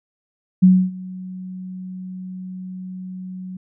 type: tone with ADSR envelope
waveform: sine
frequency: 185 Hz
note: F#3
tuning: in tune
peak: -6 dBFS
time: 0.62-3.57 s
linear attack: 16 ms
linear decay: 270 ms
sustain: -23 dB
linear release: 5 ms
effects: none